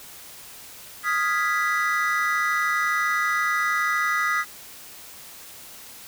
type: chord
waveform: triangle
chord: F half-diminished seventh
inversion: third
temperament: equal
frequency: 1244.5 / 1396.9 / 1661.2 / 1975.5 Hz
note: Eb6 / F6 / Ab6 / Cb7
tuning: 0 / 0 / 0 / 0 cents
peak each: -23 / -28 / -27 / -23 dBFS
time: 1.03-4.45 s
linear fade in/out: 50 ms
effects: white hiss -43 dBFS RMS until 6.07 s